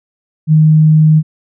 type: tone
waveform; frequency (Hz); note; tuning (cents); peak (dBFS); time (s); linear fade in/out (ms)
sine; 155.56; D#3; 0; -4; 0.47-1.23; 50
effects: none